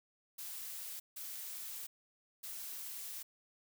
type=noise bursts at uneven times; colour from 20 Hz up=blue; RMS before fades=-45 dBFS; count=3; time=0.38-1 / 1.16-1.87 / 2.43-3.23 s; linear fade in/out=10 ms; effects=none